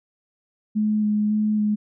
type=tone with vibrato; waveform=sine; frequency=211.7 Hz; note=G#3; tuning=33 cents sharp; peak=-18 dBFS; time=0.75-1.76 s; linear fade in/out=20 ms; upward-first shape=square; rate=1.8 Hz; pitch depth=11 cents each way; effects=none